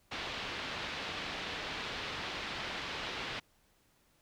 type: low-pass noise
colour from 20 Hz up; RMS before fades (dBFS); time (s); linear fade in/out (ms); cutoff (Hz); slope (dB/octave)
white; -40; 0.11-3.4; 10; 3800; 24
effects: pink hiss -70 dBFS RMS until 4.21 s